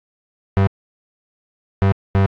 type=tone bursts at uneven times; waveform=35% pulse; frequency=97.5 Hz; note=G2; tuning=9 cents flat; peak=-10 dBFS; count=3; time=0.57-0.67 / 1.82-1.92 / 2.15-2.26 s; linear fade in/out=0 ms; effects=low-pass 2000 Hz 12 dB/octave + AAC 48 kbps